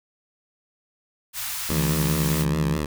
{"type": "band-stop noise", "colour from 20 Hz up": "white", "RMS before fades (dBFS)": -30, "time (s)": [1.33, 2.46], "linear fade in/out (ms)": 50, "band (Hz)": [120, 840], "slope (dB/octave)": 24}
{"type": "tone with vibrato", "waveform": "10% pulse", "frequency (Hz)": 73.42, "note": "D2", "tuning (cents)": 0, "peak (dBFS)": -16, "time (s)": [1.69, 2.86], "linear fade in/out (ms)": 5, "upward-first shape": "sine", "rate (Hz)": 4.8, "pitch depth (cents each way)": 87}
{"type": "tone with pitch glide", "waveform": "sine", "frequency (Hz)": [161, 162.12], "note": ["E3", "E3"], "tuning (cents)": [-41, -29], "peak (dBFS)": -22, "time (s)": [1.72, 2.77], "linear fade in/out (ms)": 0, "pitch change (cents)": 12, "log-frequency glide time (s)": [1.84, 2.59]}
{"effects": []}